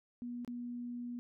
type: tone with dropouts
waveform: sine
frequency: 241.9 Hz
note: B3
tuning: 36 cents flat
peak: -39 dBFS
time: 0.22-1.19 s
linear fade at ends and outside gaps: 0 ms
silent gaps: 0.448-0.477 s
effects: none